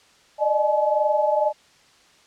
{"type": "tone cluster", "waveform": "sine", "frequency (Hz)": [595, 617, 854], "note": ["D5", "D#5", "G#5"], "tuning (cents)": [22, -15, 48], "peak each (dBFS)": -22, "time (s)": [0.38, 1.53], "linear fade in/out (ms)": 50, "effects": ["white hiss -55 dBFS RMS until 2.26 s", "low-pass 6000 Hz 12 dB/octave"]}